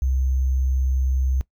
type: tone with sample-and-hold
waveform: sine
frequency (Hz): 65.41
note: C2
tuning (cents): 0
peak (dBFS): -18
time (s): 0.02-1.41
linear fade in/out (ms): 0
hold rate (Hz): 6300
effects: noise-tail reverb RT60 0.1 s tail -20 dB re dry